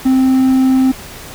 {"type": "tone", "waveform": "triangle", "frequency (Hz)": 261.6, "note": "C4", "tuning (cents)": 0, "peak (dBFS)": -6, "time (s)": [0.05, 0.92], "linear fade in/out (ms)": 10, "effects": ["pink hiss -32 dBFS RMS until 1.34 s"]}